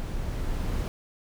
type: noise with level ramp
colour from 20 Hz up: brown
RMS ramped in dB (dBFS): -32 to -27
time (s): 0-0.88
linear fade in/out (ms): 0
effects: none